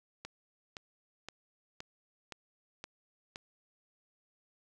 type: click train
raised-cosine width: 0.2 ms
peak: -25 dBFS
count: 7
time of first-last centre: 0.25-3.359 s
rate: 1.93 Hz
effects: none